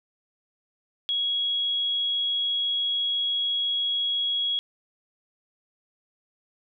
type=tone; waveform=sine; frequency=3322 Hz; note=G#7; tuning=in tune; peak=-23 dBFS; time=1.09-4.59 s; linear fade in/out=0 ms; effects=none